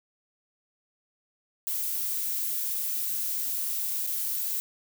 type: noise with dropouts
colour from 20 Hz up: violet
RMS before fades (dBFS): -30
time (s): 1.67-4.6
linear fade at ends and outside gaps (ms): 0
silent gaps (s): 4.066-4.072
effects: none